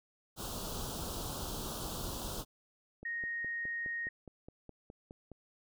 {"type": "band-stop noise", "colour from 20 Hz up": "pink", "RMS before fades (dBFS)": -40, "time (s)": [0.36, 2.45], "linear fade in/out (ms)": 50, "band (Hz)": [1400, 3000], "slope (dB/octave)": 48}
{"type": "click train", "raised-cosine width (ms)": 2, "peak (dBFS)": -35, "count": 12, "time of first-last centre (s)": [3.03, 5.317], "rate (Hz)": 4.81}
{"type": "tone", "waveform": "sine", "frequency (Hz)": 1864.7, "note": "A#6", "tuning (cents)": 0, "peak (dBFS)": -35, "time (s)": [3.05, 4.09], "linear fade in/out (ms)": 5}
{"effects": []}